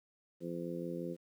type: harmonic tone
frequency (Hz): 85.7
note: F2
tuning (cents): -32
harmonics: 2 / 3 / 4 / 5 / 6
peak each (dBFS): -42 / -45 / -42 / -47 / -44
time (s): 0.4-1.17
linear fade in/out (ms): 50
effects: 11-bit